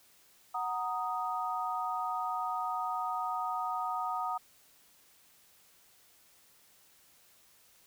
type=chord; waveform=sine; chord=D# minor; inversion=first; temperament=equal; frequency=740 / 932.3 / 1244.5 Hz; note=F#5 / A#5 / D#6; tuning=0 / 0 / 0 cents; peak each=-36 / -37 / -35 dBFS; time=0.54-4.38 s; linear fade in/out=10 ms; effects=white hiss -63 dBFS RMS until 7.86 s